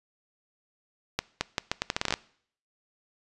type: accelerating click train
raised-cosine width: 0.2 ms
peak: -8 dBFS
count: 13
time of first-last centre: 1.19-2.139 s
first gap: 220 ms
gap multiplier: 0.78
effects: noise-tail reverb RT60 0.6 s tail -22 dB re dry + resampled to 24000 Hz